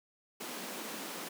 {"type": "high-pass noise", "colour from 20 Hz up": "pink", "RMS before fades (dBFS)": -42, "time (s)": [0.4, 1.29], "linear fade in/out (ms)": 10, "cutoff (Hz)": 190, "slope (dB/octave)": 48, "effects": []}